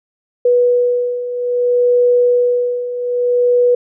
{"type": "beating tone pair", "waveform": "sine", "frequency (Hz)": [488.7, 489.31], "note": ["B4", "B4"], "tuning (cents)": [-18, -16], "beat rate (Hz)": 0.61, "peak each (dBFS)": [-17, -12], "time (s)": [0.45, 3.75], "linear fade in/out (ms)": 5, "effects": []}